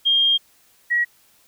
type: tone pair in turn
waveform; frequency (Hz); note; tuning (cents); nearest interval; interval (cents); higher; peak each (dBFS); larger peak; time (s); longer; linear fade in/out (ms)
sine; 3217 / 1912.8; G7 / A#6; +44 / +44; major sixth; 900; first; -14 / -16; first; 0.05-0.38 / 0.9-1.05; first; 20
effects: white hiss -57 dBFS RMS until 1.47 s